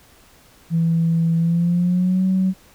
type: tone with pitch glide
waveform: sine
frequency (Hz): 165.5 to 187.93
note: E3 to F#3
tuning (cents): +7 to +27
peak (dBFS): -14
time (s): 0.7-2.54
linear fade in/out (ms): 50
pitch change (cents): +220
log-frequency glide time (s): 1.38-2.25
effects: tanh soft clip ceiling -10 dBFS + pink hiss -51 dBFS RMS until 2.74 s